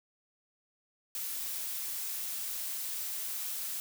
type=noise; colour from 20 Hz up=blue; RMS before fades=-37 dBFS; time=1.15-3.8 s; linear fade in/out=0 ms; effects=none